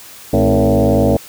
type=tone with frequency modulation; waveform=sine; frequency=169.2 Hz; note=E3; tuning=45 cents sharp; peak=-9 dBFS; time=0.33-1.17 s; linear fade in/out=5 ms; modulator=98.2 Hz; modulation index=5.1; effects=white hiss -37 dBFS RMS until 1.28 s